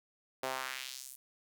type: tone with high-pass filter sweep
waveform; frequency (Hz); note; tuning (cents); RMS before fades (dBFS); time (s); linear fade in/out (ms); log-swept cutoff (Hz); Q
sawtooth; 130.9; C3; +1; -41; 0.43-1.16; 5; 530 to 11000; 1.4
effects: none